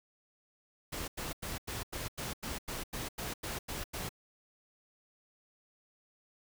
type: noise bursts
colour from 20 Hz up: pink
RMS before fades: -39 dBFS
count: 13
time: 0.92-4.092 s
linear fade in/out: 10 ms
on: 160 ms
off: 91 ms
effects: none